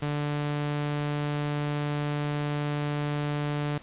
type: tone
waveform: sawtooth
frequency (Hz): 146.83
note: D3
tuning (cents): 0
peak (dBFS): -23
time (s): 0.02-3.78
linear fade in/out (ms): 5
effects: pink hiss -50 dBFS RMS until 3.82 s + resampled to 8000 Hz